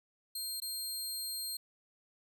20% pulse tone with dropouts, 4200 Hz, C8, 6 cents sharp, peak -31 dBFS, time 0.35-1.57 s, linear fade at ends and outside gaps 5 ms, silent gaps 0.602-0.619 s, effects none

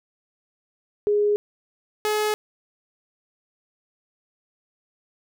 sine / sawtooth tone pair in turn, 414.5 / 424.7 Hz, G#4 / G#4, -3 / +39 cents, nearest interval unison, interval 42 cents, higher second, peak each -17 dBFS, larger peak neither, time 1.07-1.36 / 2.05-2.34 s, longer neither, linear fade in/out 0 ms, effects none

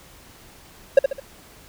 triangle tone with echo, 547 Hz, C#5, 23 cents flat, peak -4 dBFS, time 0.97-0.99 s, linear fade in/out 5 ms, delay 70 ms, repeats 3, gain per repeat -8 dB, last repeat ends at 1.2 s, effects pink hiss -48 dBFS RMS until 1.68 s

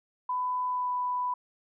sine tone with pitch glide, 1000 to 992.5 Hz, B5 to B5, +21 to +8 cents, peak -27 dBFS, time 0.29-1.34 s, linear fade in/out 5 ms, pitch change -13 cents, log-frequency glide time 0.68-0.91 s, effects none

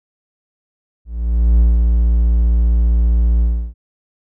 triangle tone with ADSR envelope, 57.6 Hz, A#1, 20 cents flat, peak -5 dBFS, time 1.05-3.74 s, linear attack 540 ms, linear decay 180 ms, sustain -3 dB, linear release 320 ms, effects none

